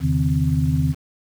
sine tone cluster, 80.9 / 133.3 / 152.1 / 257.6 Hz, E2 / C3 / D#3 / C4, -32 / +33 / -39 / -27 cents, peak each -23 / -23 / -19 / -25 dBFS, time 0-0.95 s, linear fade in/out 50 ms, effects 7-bit

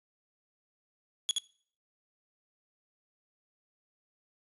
sawtooth tone with echo, 3358 Hz, G#7, 18 cents sharp, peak -22 dBFS, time 1.29-1.31 s, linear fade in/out 0 ms, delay 73 ms, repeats 1, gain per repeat -2 dB, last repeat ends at 1.383 s, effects noise-tail reverb RT60 0.5 s tail -22 dB re dry + resampled to 24000 Hz

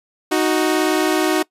sawtooth tone pair together, 311.1 / 370 Hz, D#4 / F#4, 0 / 0 cents, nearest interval minor third, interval 300 cents, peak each -14 dBFS, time 0.31-1.43 s, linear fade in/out 10 ms, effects noise-tail reverb RT60 0.1 s tail -22 dB re dry + resampled to 32000 Hz

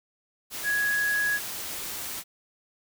sine tone in noise, 1668 Hz, G#6, 7 cents sharp, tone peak -23 dBFS, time 0.63-1.4 s, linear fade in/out 50 ms, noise white, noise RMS -35 dBFS, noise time 0.5-2.24 s, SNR +9 dB, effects none

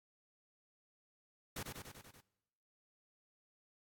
pink noise with echo, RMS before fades -43 dBFS, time 1.56-1.63 s, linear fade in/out 5 ms, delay 96 ms, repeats 6, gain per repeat -3 dB, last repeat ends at 2.206 s, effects noise-tail reverb RT60 1.0 s tail -22 dB re dry + AAC 64 kbps

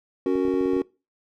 triangle chord, F# major, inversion second, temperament just, 277.5 / 370 / 462.5 Hz, C#4 / F#4 / A#4, +2 / 0 / -14 cents, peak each -22 / -21 / -25 dBFS, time 0.26-0.82 s, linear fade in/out 2 ms
clicks, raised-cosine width 2 ms, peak -25 dBFS, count 8, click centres 0.356 / 0.452 / 0.482 / 0.54 / 0.61 / 0.658 / 0.734 / 0.766 s
effects noise-tail reverb RT60 0.3 s tail -23 dB re dry

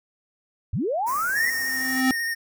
sine linear sweep, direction up, 65.2 to 2032 Hz, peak -22 dBFS, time 0.73-1.5 s, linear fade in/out 5 ms
white band-stop noise, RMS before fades -35 dBFS, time 1.06-2.02 s, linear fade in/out 20 ms, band 2200 to 5400 Hz, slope 48 dB/octave
square tone with vibrato, 1845 Hz, A#6, 18 cents flat, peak -25 dBFS, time 1.35-2.35 s, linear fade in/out 20 ms, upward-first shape square, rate 13 Hz, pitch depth 16 cents each way
square tone with exponential growth, 260 Hz, C4, 11 cents flat, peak -17 dBFS, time 1.46-2.11 s, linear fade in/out 1 ms, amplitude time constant 140 ms
effects none

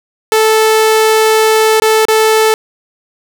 sawtooth tone with dropouts, 438.3 Hz, A4, 7 cents flat, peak -3 dBFS, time 0.32-2.54 s, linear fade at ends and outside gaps 1 ms, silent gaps 1.8-1.82 / 2.053-2.084 s, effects none

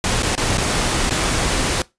pink noise with dropouts, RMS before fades -19 dBFS, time 0.04-1.82 s, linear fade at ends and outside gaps 2 ms, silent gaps 0.224-0.23 / 0.353-0.377 / 0.574-0.58 / 1.096-1.107 s, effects noise-tail reverb RT60 0.2 s tail -20 dB re dry + resampled to 22050 Hz

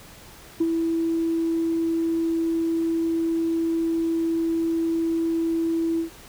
sine tone with ADSR envelope, 329.6 Hz, E4, in tune, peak -15 dBFS, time 0.6-6.1 s, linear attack 10 ms, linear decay 43 ms, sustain -5 dB, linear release 110 ms, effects tanh soft clip ceiling -14 dBFS + pink hiss -46 dBFS RMS until 6.28 s

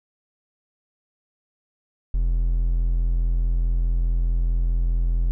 triangle tone, 42.36 Hz, E1, 48 cents sharp, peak -16 dBFS, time 2.14-5.31 s, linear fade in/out 0 ms, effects none

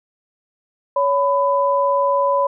sine tone pair together, 561.2 / 1000 Hz, C#5 / B5, +21 / +21 cents, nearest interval minor seventh, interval 1000 cents, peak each -17 dBFS, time 0.96-2.47 s, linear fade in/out 5 ms, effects none

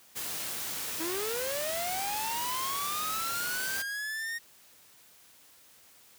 white noise, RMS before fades -36 dBFS, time 0.15-3.83 s, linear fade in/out 20 ms
45% pulse linear sweep, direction up, 311.1 to 1864.7 Hz, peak -33 dBFS, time 0.99-4.39 s, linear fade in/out 20 ms
effects white hiss -58 dBFS RMS until 6.18 s + high-pass 60 Hz 12 dB/octave

